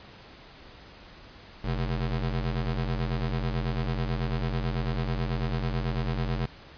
30% pulse ring-modulated tone, 87.31 Hz, F2, in tune, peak -21 dBFS, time 1.64-6.46 s, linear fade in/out 5 ms, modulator 39.1 Hz, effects pink hiss -49 dBFS RMS until 6.77 s + resampled to 11025 Hz

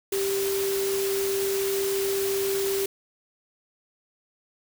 sine tone in noise, 392 Hz, G4, in tune, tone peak -24 dBFS, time 0.12-2.86 s, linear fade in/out 5 ms, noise white, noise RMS -32 dBFS, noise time 0.12-2.86 s, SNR +5 dB, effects none

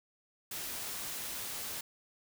white noise, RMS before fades -40 dBFS, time 0.51-1.81 s, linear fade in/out 5 ms, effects none

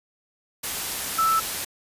sine tone in noise, 1318.5 Hz, E6, in tune, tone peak -18 dBFS, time 1.18-1.4 s, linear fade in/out 10 ms, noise white, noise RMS -29 dBFS, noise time 0.63-1.65 s, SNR +8 dB, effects resampled to 32000 Hz

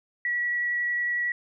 sine tone with vibrato, 1933 Hz, B6, 38 cents flat, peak -24 dBFS, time 0.25-1.32 s, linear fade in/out 2 ms, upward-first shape triangle, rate 11 Hz, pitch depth 9 cents each way, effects none

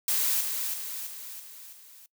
blue noise with echo, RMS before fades -26 dBFS, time 0.08-0.41 s, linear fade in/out 2 ms, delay 330 ms, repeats 5, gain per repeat -5 dB, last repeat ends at 2.06 s, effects noise-tail reverb RT60 0.1 s tail -22 dB re dry

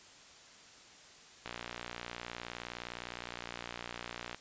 click train, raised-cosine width 0.3 ms, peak -24 dBFS, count 173, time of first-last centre 1.46-4.346 s, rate 59.6 Hz, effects white hiss -56 dBFS RMS until 4.4 s + resampled to 16000 Hz

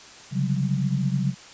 sine tone cluster, 136 / 145.4 / 182.7 / 197.1 Hz, C#3 / D3 / F#3 / G3, -33 / -17 / -22 / +10 cents, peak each -24 / -30 / -26 / -30 dBFS, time 0.31-1.35 s, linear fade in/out 50 ms, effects white hiss -45 dBFS RMS until 1.53 s + resampled to 16000 Hz

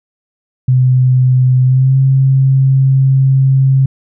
sine tone with pitch glide, 127.9 to 133.95 Hz, C3 to C3, -39 to +41 cents, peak -6 dBFS, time 0.68-3.86 s, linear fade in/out 5 ms, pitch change +80 cents, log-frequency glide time 1.63-1.97 s, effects none

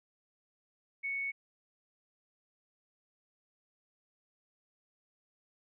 sine tone, 2217 Hz, C#7, in tune, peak -33 dBFS, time 1.03-1.32 s, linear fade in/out 20 ms, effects none

